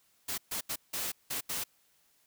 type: noise bursts at uneven times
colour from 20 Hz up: white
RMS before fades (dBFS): -35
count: 6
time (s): 0.28-0.38 / 0.51-0.61 / 0.69-0.76 / 0.93-1.12 / 1.3-1.41 / 1.49-1.64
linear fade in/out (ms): 10
effects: white hiss -69 dBFS RMS until 2.26 s